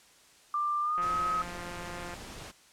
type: tone with pitch glide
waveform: sine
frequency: 1187 to 1272.2 Hz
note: D6 to D#6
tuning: +18 to +38 cents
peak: -27 dBFS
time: 0.54-1.42 s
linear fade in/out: 2 ms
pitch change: +120 cents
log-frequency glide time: 0.81-1.08 s
type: click train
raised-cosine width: 0.5 ms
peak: -27 dBFS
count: 204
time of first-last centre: 0.98-2.14 s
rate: 175 Hz
type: noise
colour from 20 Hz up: pink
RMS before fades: -44 dBFS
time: 1.01-2.52 s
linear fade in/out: 20 ms
effects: white hiss -59 dBFS RMS until 2.72 s + low-pass 9000 Hz 12 dB/octave